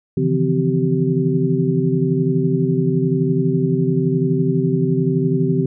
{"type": "tone cluster", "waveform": "sine", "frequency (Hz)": [137.7, 158.7, 170.5, 256.7, 385.8], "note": ["C#3", "D#3", "F3", "C4", "G4"], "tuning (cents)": [-11, 35, -41, -33, -28], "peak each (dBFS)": -21, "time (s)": [0.17, 5.66], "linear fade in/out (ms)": 5, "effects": []}